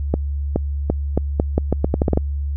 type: accelerating click train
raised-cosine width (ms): 2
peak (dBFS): -3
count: 13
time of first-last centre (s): 0.14-2.174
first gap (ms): 420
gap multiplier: 0.81
effects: added 71 Hz sine -20 dBFS peak until 2.56 s